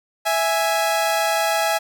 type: tone pair together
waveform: sawtooth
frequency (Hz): 659.2 / 830.6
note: E5 / G#5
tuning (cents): 0 / 0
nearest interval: major third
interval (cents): 400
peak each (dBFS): -17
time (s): 0.25-1.79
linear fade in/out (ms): 20
effects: none